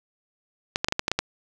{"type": "clicks", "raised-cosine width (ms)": 0.2, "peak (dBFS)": -5, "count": 8, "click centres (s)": [0.759, 0.845, 0.885, 0.924, 0.994, 1.081, 1.116, 1.19], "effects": []}